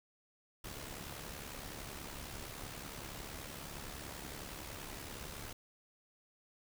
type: noise with amplitude modulation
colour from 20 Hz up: pink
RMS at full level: -44 dBFS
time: 0.64-5.53 s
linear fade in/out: 5 ms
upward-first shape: sine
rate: 70.7 Hz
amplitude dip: 55%
effects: none